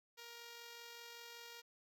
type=tone with amplitude modulation; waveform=5% pulse; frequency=470.1 Hz; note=A#4; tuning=15 cents sharp; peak=-39 dBFS; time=0.17-1.62 s; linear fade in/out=20 ms; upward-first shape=sine; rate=45.2 Hz; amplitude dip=25%; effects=none